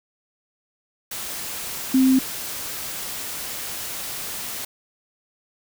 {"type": "tone in noise", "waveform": "sine", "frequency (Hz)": 261.6, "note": "C4", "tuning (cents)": 0, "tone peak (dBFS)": -13, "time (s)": [1.94, 2.19], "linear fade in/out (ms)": 5, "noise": "white", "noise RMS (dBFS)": -31, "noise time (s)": [1.11, 4.65], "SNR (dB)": 15, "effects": []}